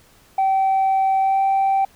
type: tone with pitch glide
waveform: sine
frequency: 771 to 778.2 Hz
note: G5 to G5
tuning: -29 to -13 cents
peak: -13 dBFS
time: 0.38-1.85 s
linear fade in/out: 5 ms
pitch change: +16 cents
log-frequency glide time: 1.19-1.41 s
effects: tanh soft clip ceiling -13 dBFS + pink hiss -53 dBFS RMS until 1.95 s